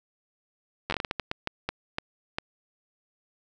slowing click train, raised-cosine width 0.3 ms, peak -12 dBFS, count 14, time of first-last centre 0.9-2.385 s, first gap 10 ms, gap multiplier 1.36, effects none

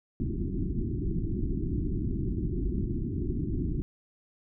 pink low-pass noise, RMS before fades -30 dBFS, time 0.2-3.82 s, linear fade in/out 0 ms, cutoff 380 Hz, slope 96 dB/octave, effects none

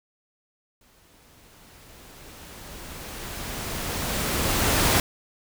pink noise with exponential growth, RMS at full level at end -19 dBFS, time 0.81-5 s, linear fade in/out 2 ms, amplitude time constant 910 ms, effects none

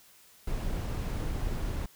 brown noise, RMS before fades -32 dBFS, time 0.47-1.86 s, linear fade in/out 5 ms, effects white hiss -58 dBFS RMS until 1.95 s

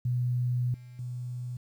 sine tone with level steps, 123.47 Hz, B2, in tune, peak -25 / -44 / -33 dBFS, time 0.05-1.57 s, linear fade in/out 5 ms, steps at 0.74 / 0.99 s, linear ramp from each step 2 ms, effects 10-bit

